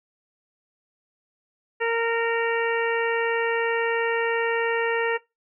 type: harmonic tone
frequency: 461.5 Hz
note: A#4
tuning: 17 cents flat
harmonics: 1 / 2 / 3 / 4 / 5 / 6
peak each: -23 / -30 / -32 / -28 / -34 / -34 dBFS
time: 1.8-5.18 s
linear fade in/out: 20 ms
effects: noise-tail reverb RT60 0.2 s tail -19 dB re dry